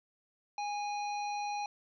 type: harmonic tone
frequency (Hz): 824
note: G#5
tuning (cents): -14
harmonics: 1 / 3 / 5 / 7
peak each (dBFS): -34 / -44 / -48 / -51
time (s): 0.58-1.66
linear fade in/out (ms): 2
effects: none